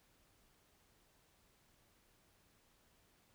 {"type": "silence", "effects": ["pink hiss -72 dBFS RMS until 3.34 s"]}